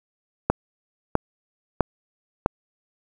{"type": "click train", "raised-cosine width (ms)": 1, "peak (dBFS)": -3, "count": 4, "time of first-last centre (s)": [0.5, 2.461], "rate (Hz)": 1.53, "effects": ["7-bit"]}